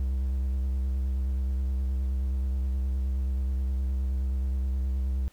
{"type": "tone with vibrato", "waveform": "triangle", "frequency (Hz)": 65.41, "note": "C2", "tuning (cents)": 0, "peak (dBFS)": -23, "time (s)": [0, 5.28], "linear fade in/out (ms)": 0, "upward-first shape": "sine", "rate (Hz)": 9.5, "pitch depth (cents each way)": 41, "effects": ["pink hiss -61 dBFS RMS until 5.32 s"]}